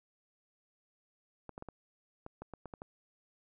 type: clicks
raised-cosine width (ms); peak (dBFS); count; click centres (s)
1; -30; 10; 1.493 / 1.579 / 1.624 / 1.687 / 2.264 / 2.42 / 2.537 / 2.657 / 2.738 / 2.819
effects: none